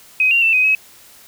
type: tone with pitch steps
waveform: sine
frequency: 2520 / 2765 / 2670 / 2512 / 2557 Hz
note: D#7 / F7 / E7 / D#7 / D#7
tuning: +21 / -18 / +22 / +16 / +47 cents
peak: -11 dBFS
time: 0.2-0.75 s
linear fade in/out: 2 ms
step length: 110 ms
effects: white hiss -45 dBFS RMS until 1.27 s